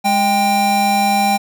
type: tone pair together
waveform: square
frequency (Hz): 207.2 / 792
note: G#3 / G5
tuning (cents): -4 / +18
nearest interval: octave + major seventh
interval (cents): 2322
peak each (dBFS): -20 / -14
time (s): 0.04-1.38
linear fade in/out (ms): 20
effects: none